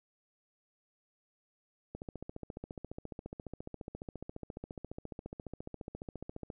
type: click train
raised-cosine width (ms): 2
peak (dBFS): -28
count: 67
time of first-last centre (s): 1.95-6.502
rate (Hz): 14.5
effects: none